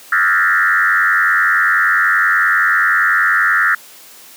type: tone with frequency modulation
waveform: sine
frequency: 1593 Hz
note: G6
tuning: 27 cents sharp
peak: -10 dBFS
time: 0.12-3.75 s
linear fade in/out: 5 ms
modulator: 90.4 Hz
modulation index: 3.3
effects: white hiss -40 dBFS RMS until 4.36 s + high-pass 200 Hz 12 dB/octave